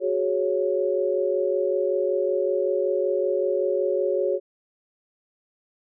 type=chord; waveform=sine; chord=F# suspended second; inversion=none; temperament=equal; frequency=370 / 415.3 / 554.4 Hz; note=F#4 / G#4 / C#5; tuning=0 / 0 / 0 cents; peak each=-25 / -26 / -24 dBFS; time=0-4.4 s; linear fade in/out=50 ms; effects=none